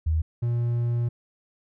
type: tone pair in turn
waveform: sine / triangle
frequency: 79.4 / 118.97 Hz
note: D#2 / A#2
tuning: +36 / +36 cents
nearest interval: perfect fifth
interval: 700 cents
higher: second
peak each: -20 dBFS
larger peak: neither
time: 0.06-0.22 / 0.42-1.09 s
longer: second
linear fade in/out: 10 ms
effects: none